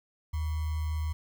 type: tone with sample-and-hold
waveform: sine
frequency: 77.9 Hz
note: D#2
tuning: 3 cents sharp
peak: -28 dBFS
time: 0.33-1.13 s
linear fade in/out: 10 ms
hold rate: 1050 Hz
effects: none